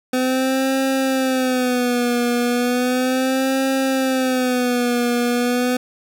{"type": "tone with vibrato", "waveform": "25% pulse", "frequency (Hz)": 253.6, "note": "B3", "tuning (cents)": 46, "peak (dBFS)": -13, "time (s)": [0.13, 5.77], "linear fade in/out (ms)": 5, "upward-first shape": "sine", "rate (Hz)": 0.35, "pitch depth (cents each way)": 89, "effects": []}